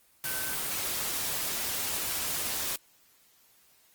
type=tone in noise; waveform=sine; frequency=1530 Hz; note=G6; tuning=42 cents flat; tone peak=-38 dBFS; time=0.25-0.55 s; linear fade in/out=2 ms; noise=white; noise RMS=-32 dBFS; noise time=0.24-2.76 s; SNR=-9 dB; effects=white hiss -63 dBFS RMS until 3.94 s + Opus 24 kbps